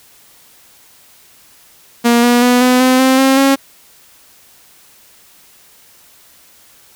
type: tone with pitch steps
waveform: sawtooth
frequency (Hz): 236.7 / 241.5 / 246.5 / 251.5 / 256.6 / 261.9 / 267.2 / 272.7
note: A#3 / B3 / B3 / B3 / C4 / C4 / C4 / C#4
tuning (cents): +27 / -39 / -3 / +32 / -34 / +2 / +36 / -28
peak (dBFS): -4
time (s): 2.04-3.56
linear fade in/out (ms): 20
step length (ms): 190
effects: white hiss -46 dBFS RMS until 6.95 s